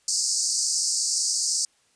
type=band-pass noise; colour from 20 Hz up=pink; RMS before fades=-25 dBFS; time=0.08-1.65 s; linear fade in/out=2 ms; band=4600 to 9100 Hz; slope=96 dB/octave; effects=white hiss -64 dBFS RMS until 1.95 s + resampled to 22050 Hz